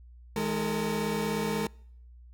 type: tone cluster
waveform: 30% pulse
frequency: 159.7 / 209.2 / 454.8 Hz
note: D#3 / G#3 / A#4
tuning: +45 / +13 / -43 cents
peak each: -33 / -28 / -29 dBFS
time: 0.36-1.67 s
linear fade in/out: 2 ms
effects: noise-tail reverb RT60 0.7 s tail -26 dB re dry + added 60 Hz sine -48 dBFS peak until 2.33 s